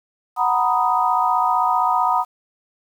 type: chord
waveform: sine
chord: B major seventh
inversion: second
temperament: equal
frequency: 740 / 932.3 / 987.8 / 1244.5 Hz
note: F#5 / A#5 / B5 / D#6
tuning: 0 / 0 / 0 / 0 cents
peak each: -21 dBFS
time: 0.36-2.25 s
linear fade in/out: 50 ms
effects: 8-bit